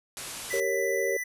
white low-pass noise, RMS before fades -39 dBFS, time 0.17-0.6 s, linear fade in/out 0 ms, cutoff 12000 Hz, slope 96 dB/octave
square tone, 1987 Hz, B6, 10 cents sharp, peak -31 dBFS, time 0.5-1.24 s, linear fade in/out 10 ms
sine chord, G diminished, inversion none, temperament equal, 392 / 466.2 / 554.4 Hz, G4 / Bb4 / Db5, 0 / 0 / 0 cents, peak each -30 dBFS, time 0.53-1.17 s, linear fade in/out 5 ms
effects none

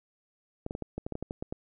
clicks, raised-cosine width 2 ms, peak -21 dBFS, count 12, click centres 0.664 / 0.709 / 0.751 / 0.823 / 0.98 / 1.065 / 1.123 / 1.154 / 1.226 / 1.309 / 1.425 / 1.525 s, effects none

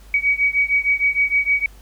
sine beating tone pair, 2261 / 2267.5 Hz, C#7 / C#7, +34 / +39 cents, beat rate 6.5 Hz, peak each -18 / -19 dBFS, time 0.14-1.66 s, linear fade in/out 2 ms, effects added 50 Hz sine -41 dBFS peak until 1.81 s + pink hiss -51 dBFS RMS until 1.81 s

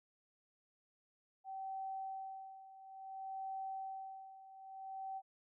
sine tone with tremolo, 770 Hz, G5, 31 cents flat, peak -40 dBFS, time 1.44-5.22 s, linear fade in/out 50 ms, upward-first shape sine, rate 0.58 Hz, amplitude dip 80%, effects none

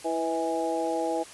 harmonic tone with a mistuned harmonic, 164.81 Hz, E3, in tune, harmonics 2 / 3 / 4 / 5, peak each -31 / -31 / -31 / -31 dBFS, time 0.04-1.24 s, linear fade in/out 20 ms, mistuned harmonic 4, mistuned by -36 cents, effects white hiss -46 dBFS RMS until 1.33 s + resampled to 24000 Hz

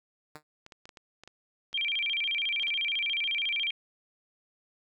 5% pulse tone with exponential decay, 152.1 Hz, D#3, 39 cents flat, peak -29 dBFS, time 0.35-0.43 s, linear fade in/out 2 ms, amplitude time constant 16 ms
clicks, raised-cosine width 0.2 ms, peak -30 dBFS, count 10, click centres 0.664 / 0.722 / 0.855 / 0.892 / 0.972 / 1.236 / 1.276 / 1.73 / 2.626 / 2.682 s
sine tone with vibrato, 2739 Hz, F7, 34 cents flat, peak -27 dBFS, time 1.74-3.71 s, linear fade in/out 5 ms, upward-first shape square, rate 14 Hz, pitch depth 270 cents each way
effects none

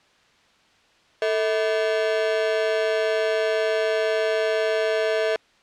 45% pulse ring-modulated tone, 544 Hz, C#5, 33 cents flat, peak -17 dBFS, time 1.22-5.36 s, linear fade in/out 0 ms, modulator 101 Hz, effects white hiss -58 dBFS RMS until 5.62 s + low-pass 4000 Hz 12 dB/octave

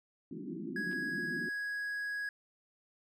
pink band-pass noise, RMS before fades -41 dBFS, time 0.31-1.49 s, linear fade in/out 5 ms, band 160 to 370 Hz, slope 96 dB/octave
triangle tone, 1661.2 Hz, G#6, in tune, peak -33 dBFS, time 0.76-2.29 s, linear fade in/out 2 ms
clicks, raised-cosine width 0.3 ms, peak -39 dBFS, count 2, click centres 0.915 / 0.93 s
effects none

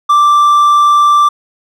triangle tone, 1174.7 Hz, D6, in tune, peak -3 dBFS, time 0.09-1.29 s, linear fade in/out 10 ms, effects none

